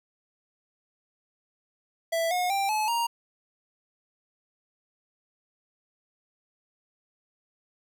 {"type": "tone with pitch steps", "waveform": "square", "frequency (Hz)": [662, 721.9, 787.3, 858.5, 936.2], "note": ["E5", "F#5", "G5", "A5", "A#5"], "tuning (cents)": [7, -43, 7, -43, 7], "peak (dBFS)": -25, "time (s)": [2.12, 3.07], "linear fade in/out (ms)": 10, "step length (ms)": 190, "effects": []}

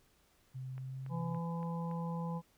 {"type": "tone with pitch glide", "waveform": "sine", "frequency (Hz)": [130, 132.81], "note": ["C3", "C3"], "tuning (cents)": [-11, 26], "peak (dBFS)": -40, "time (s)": [0.54, 1.39], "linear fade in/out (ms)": 20, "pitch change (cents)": 37, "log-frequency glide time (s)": [0.71, 1.07]}
{"type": "click train", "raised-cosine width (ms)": 0.5, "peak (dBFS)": -40, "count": 5, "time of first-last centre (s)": [0.78, 1.913], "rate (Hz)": 3.53}
{"type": "harmonic tone", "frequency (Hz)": 168.1, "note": "E3", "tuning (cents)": 34, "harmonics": [1, 3, 5, 6], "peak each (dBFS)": [-36, -46, -47, -47], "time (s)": [1.09, 2.42], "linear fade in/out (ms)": 50}
{"effects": ["pink hiss -70 dBFS RMS until 2.57 s"]}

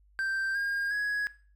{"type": "tone with pitch steps", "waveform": "triangle", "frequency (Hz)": [1568, 1617.7, 1668.9], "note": ["G6", "G#6", "G#6"], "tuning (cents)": [0, -46, 8], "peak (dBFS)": -26, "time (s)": [0.19, 1.27], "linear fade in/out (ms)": 0, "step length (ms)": 360, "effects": ["noise-tail reverb RT60 0.4 s tail -17 dB re dry", "added 50 Hz sine -59 dBFS peak until 1.55 s"]}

